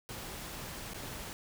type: noise with dropouts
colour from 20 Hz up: pink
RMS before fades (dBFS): -43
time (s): 0.09-1.33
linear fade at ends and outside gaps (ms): 0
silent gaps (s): 0.935-0.944
effects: none